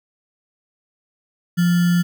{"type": "tone with sample-and-hold", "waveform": "sine", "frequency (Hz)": 174.61, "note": "F3", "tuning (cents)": 0, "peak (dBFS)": -13, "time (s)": [1.57, 2.03], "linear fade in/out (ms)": 20, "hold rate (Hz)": 1575, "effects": []}